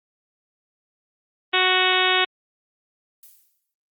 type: harmonic tone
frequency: 370 Hz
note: F#4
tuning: in tune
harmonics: 1 / 2 / 3 / 4 / 5 / 6 / 7 / 8 / 9 / 10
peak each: -26 / -26 / -26 / -26 / -26 / -26 / -26 / -26 / -26 / -26 dBFS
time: 1.53-2.25 s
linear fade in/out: 10 ms
type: noise with exponential decay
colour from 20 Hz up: violet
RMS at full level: -44 dBFS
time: 3.23-3.74 s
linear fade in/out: 1 ms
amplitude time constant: 110 ms
effects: Opus 24 kbps